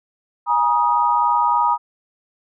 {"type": "chord", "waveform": "sine", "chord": "Ab suspended second", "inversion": "none", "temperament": "equal with one note detuned", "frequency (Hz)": [830.6, 954.1, 1244.5], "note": ["Ab5", "Bb5", "Eb6"], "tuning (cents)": [0, 40, 0], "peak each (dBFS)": [-22, -16, -20], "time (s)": [0.46, 1.78], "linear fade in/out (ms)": 50, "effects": []}